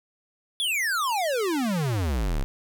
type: exponential sweep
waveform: square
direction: down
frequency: 3520 to 30.87 Hz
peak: -24 dBFS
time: 0.6-2.44 s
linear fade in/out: 0 ms
effects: none